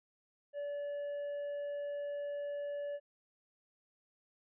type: tone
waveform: triangle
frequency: 576 Hz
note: D5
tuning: 34 cents flat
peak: -35 dBFS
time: 0.53-3 s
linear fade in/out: 50 ms
effects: resampled to 8000 Hz